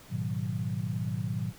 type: chord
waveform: sine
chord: G# minor seventh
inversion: none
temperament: equal with one note detuned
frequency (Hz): 106.31 / 123.47 / 155.56 / 185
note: G#2 / B2 / D#3 / F#3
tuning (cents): +41 / 0 / 0 / 0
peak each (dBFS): -34 / -34 / -36 / -36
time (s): 0.09-1.53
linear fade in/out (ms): 50
effects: pink hiss -53 dBFS RMS until 1.58 s